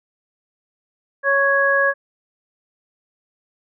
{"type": "harmonic tone", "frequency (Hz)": 554.4, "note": "C#5", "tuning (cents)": 0, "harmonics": [1, 2, 3], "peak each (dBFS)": [-19, -22, -16], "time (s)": [1.23, 1.94], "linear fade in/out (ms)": 50, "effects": []}